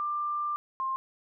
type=tone pair in turn; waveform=sine; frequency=1188 / 1058.4 Hz; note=D6 / C6; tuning=+20 / +20 cents; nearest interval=major second; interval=200 cents; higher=first; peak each=-28 dBFS; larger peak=neither; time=0-0.56 / 0.8-0.96 s; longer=first; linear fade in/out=0 ms; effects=none